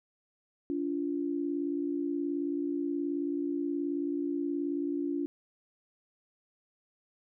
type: tone pair together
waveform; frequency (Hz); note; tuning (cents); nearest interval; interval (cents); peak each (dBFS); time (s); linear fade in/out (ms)
sine; 285.9 / 344.6; D4 / F4; -46 / -23; minor third; 323; -31 / -34; 0.7-5.26; 0
effects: none